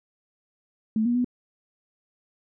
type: tone with pitch steps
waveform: sine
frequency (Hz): 219.1 / 240 / 246.9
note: A3 / B3 / B3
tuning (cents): -7 / -49 / 0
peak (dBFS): -20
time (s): 0.96-1.245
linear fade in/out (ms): 2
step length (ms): 95
effects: none